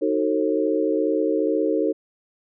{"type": "chord", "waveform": "sine", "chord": "D# diminished seventh", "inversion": "none", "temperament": "just", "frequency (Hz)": [311.1, 373.4, 448, 537.6], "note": ["D#4", "F#4", "A4", "C5"], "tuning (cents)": [0, 16, 31, 47], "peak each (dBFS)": [-23, -26, -23, -26], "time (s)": [0.01, 1.93], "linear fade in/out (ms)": 20, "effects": []}